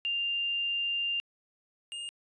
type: tone pair in turn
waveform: sine / square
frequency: 2794 / 2826 Hz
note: F7 / F7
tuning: 0 / +20 cents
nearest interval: unison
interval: 20 cents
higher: second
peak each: -28 / -37 dBFS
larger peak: first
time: 0.05-1.2 / 1.92-2.09 s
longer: first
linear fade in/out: 0 ms
effects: resampled to 22050 Hz